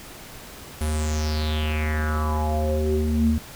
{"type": "tone with low-pass filter sweep", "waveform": "square", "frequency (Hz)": 76.8, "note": "D#2", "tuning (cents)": -22, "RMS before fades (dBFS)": -23, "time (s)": [0.81, 3.38], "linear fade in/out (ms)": 0, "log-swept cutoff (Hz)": [11000, 190], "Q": 5.8, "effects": ["pink hiss -41 dBFS RMS until 3.55 s"]}